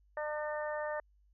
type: harmonic tone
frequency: 301.4 Hz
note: D4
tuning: 45 cents sharp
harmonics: 2 / 3 / 4 / 5 / 6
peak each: -36 / -42 / -45 / -49 / -43 dBFS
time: 0.17-1 s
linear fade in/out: 2 ms
effects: added 50 Hz sine -64 dBFS peak until 1.33 s